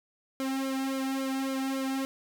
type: tone with flanger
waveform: sawtooth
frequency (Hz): 267.3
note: C4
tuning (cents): +37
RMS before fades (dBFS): -31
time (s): 0.4-2.05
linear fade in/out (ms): 0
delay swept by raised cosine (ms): 1.1 to 2.05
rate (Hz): 3.6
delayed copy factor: -1
effects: none